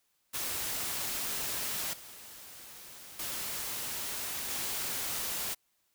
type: noise with level steps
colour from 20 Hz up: white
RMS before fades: -35 / -49 / -37 / -35 dBFS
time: 0.33-5.55 s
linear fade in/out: 20 ms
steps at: 1.93 / 3.19 / 4.5 s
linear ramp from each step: 5 ms
effects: white hiss -75 dBFS RMS until 5.94 s